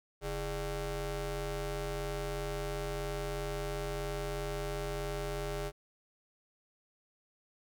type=ring-modulated tone; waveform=25% pulse; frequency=185 Hz; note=F#3; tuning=in tune; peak=-28 dBFS; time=0.21-5.72 s; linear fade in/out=50 ms; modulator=226 Hz; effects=none